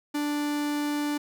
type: tone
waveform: 45% pulse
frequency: 293.7 Hz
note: D4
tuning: in tune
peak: -26 dBFS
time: 0.14-1.18 s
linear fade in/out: 10 ms
effects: none